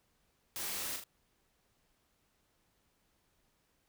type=noise with echo; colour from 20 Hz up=white; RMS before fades=-40 dBFS; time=0.56-0.96 s; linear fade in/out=0 ms; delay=39 ms; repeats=2; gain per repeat=-5 dB; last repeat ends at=1.038 s; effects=pink hiss -75 dBFS RMS until 3.88 s